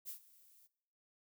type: noise with ADSR envelope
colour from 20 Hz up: violet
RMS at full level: -44 dBFS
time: 0.05-0.68 s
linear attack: 39 ms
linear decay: 100 ms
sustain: -21 dB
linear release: 29 ms
effects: noise-tail reverb RT60 0.8 s tail -21 dB re dry